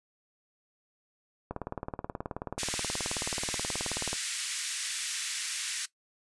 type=click train; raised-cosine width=1 ms; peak=-20 dBFS; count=50; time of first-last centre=1.51-4.13 s; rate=18.7 Hz
type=band-pass noise; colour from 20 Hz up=white; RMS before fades=-35 dBFS; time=2.58-5.86 s; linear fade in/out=10 ms; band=1600 to 9700 Hz; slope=24 dB/octave
effects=noise-tail reverb RT60 0.1 s tail -17 dB re dry + resampled to 24000 Hz